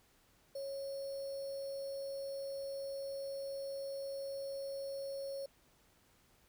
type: tone with sample-and-hold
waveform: sine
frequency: 550 Hz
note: C#5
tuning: 14 cents flat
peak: -39 dBFS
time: 0.55-5.46 s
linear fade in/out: 5 ms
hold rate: 4900 Hz
effects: pink hiss -69 dBFS RMS until 6.48 s